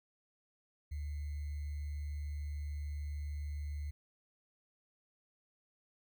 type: tone with sample-and-hold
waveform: sine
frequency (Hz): 73.4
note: D2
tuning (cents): 0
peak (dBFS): -37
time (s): 0.91-3.91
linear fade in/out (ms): 10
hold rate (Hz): 2100
effects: none